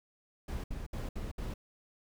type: noise bursts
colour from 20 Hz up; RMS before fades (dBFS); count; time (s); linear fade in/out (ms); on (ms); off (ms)
brown; -38; 5; 0.48-1.54; 5; 160; 65
effects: none